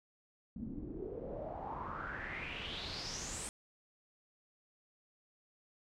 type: noise with low-pass filter sweep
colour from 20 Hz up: pink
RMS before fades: -43 dBFS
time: 0.56-3.49 s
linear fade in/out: 0 ms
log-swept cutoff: 210 to 9000 Hz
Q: 6.3
effects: none